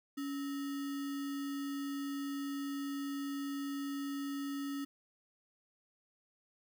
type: tone with sample-and-hold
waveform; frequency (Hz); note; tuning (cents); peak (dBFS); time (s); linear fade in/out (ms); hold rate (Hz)
sine; 280; C#4; +18; -36; 0.17-4.85; 10; 1575
effects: none